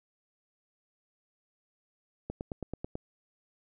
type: click train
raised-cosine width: 2 ms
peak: -22 dBFS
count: 7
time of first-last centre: 2.3-2.954 s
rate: 9.17 Hz
effects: none